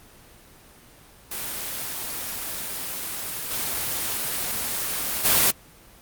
white noise with level steps, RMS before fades -31 / -27 / -18 dBFS, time 1.31-5.51 s, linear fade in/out 5 ms, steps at 3.5 / 5.24 s, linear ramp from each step 20 ms, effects pink hiss -50 dBFS RMS until 6.01 s + Opus 24 kbps

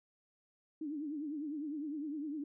sine tone with vibrato, 297.9 Hz, D4, 25 cents sharp, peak -37 dBFS, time 0.81-2.44 s, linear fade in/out 5 ms, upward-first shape triangle, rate 9.9 Hz, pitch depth 140 cents each way, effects none

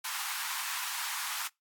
pink high-pass noise, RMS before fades -36 dBFS, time 0.04-1.48 s, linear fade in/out 10 ms, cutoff 880 Hz, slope 48 dB/octave, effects noise-tail reverb RT60 0.2 s tail -25 dB re dry + AAC 64 kbps

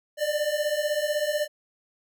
square beating tone pair, 587.3 / 603.3 Hz, D5 / D5, 0 / +46 cents, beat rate 16 Hz, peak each -29 / -27 dBFS, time 0.17-1.48 s, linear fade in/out 50 ms, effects none

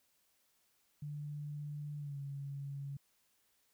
sine tone with pitch glide, 147.3 to 139.92 Hz, D3 to C#3, +6 to +17 cents, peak -40 dBFS, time 1.02-2.97 s, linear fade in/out 5 ms, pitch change -89 cents, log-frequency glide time 1.98-2.18 s, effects white hiss -75 dBFS RMS until 3.73 s

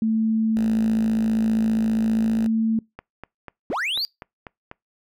sine tone with pitch glide, 221.4 to 223.2 Hz, A3 to A3, +11 to +25 cents, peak -18 dBFS, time 0.02-2.79 s, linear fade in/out 2 ms, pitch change +14 cents, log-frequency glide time 1.96-2.37 s
5% pulse tone, 55 Hz, A1, in tune, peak -23 dBFS, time 0.57-2.47 s, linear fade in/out 0 ms
click train, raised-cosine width 0.5 ms, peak -21 dBFS, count 8, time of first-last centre 2.99-4.714 s, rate 4.06 Hz
triangle linear sweep, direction up, 180 to 4818 Hz, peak -21 dBFS, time 3.7-4.05 s, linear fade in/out 0 ms
effects noise-tail reverb RT60 0.2 s tail -26 dB re dry

